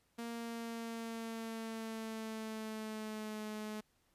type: tone with pitch glide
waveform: sawtooth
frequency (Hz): 233.1 to 213.8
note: A#3 to A3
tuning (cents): 0 to -49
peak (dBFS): -37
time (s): 0.18-3.81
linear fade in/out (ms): 10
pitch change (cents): -149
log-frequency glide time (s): 0.3-3.47
effects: pink hiss -75 dBFS RMS until 4.14 s + resampled to 32000 Hz